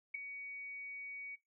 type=tone with ADSR envelope; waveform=sine; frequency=2250 Hz; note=C#7; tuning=25 cents sharp; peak=-33 dBFS; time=0.14-1.36 s; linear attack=10 ms; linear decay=4 ms; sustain=-11 dB; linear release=16 ms; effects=noise-tail reverb RT60 0.2 s tail -18 dB re dry